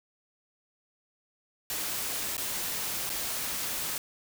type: noise with dropouts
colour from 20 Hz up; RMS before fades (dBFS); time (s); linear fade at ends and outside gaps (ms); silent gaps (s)
white; -33; 1.7-3.98; 1; 2.368-2.379 / 3.094-3.1
effects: none